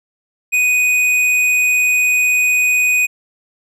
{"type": "tone with hard clipping", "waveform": "sine", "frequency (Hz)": 2489, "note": "D#7", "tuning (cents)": 0, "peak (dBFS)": -13, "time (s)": [0.52, 3.07], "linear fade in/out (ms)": 20, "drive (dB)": 9, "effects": []}